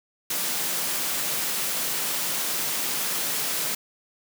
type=high-pass noise; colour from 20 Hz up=white; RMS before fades=-27 dBFS; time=0.3-3.75 s; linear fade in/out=5 ms; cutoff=130 Hz; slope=96 dB/octave; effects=none